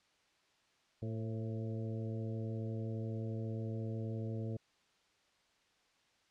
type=harmonic tone with a mistuned harmonic; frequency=111.8 Hz; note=A2; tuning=28 cents sharp; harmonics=1 / 2 / 3 / 4 / 5 / 6; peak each=-38 / -44 / -48 / -48 / -51 / -57 dBFS; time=1.02-4.57 s; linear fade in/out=5 ms; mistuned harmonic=5; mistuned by=-43 cents; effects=white hiss -72 dBFS RMS until 6.3 s + low-pass 5000 Hz 12 dB/octave